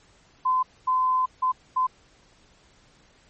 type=tone bursts at uneven times; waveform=sine; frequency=1024 Hz; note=C6; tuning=38 cents flat; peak=-19 dBFS; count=4; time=0.45-0.63 / 0.87-1.26 / 1.42-1.52 / 1.76-1.87 s; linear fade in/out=10 ms; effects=pink hiss -58 dBFS RMS until 3.29 s + MP3 32 kbps